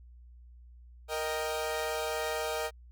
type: chord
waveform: sawtooth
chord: Eb major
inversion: second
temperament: equal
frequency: 466.2 / 622.3 / 784 Hz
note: Bb4 / Eb5 / G5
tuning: 0 / 0 / 0 cents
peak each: -31 / -31 / -35 dBFS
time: 1.08-2.71 s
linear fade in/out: 50 ms
effects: added 60 Hz sine -50 dBFS peak until 2.91 s